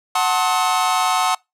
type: chord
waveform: 45% pulse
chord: F# diminished seventh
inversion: none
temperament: just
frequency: 740 / 888 / 1065.6 / 1278.7 Hz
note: F#5 / A5 / C6 / Eb6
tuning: 0 / +16 / +31 / +47 cents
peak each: -20 / -23 / -22 / -22 dBFS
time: 0.15-1.35 s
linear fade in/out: 5 ms
effects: noise-tail reverb RT60 0.2 s tail -25 dB re dry + low-pass 12000 Hz 12 dB/octave